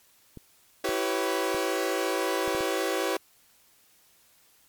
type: clicks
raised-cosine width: 3 ms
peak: -28 dBFS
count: 6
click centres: 0.373 / 0.891 / 1.546 / 2.478 / 2.549 / 2.607 s
type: chord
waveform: sawtooth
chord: C# half-diminished seventh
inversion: first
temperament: equal with one note detuned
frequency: 329.6 / 384.2 / 493.9 / 554.4 Hz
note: E4 / G4 / B4 / C#5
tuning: 0 / -35 / 0 / 0 cents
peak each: -28 / -26 / -28 / -28 dBFS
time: 0.84-3.17 s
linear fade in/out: 5 ms
effects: white hiss -61 dBFS RMS until 4.68 s + MP3 96 kbps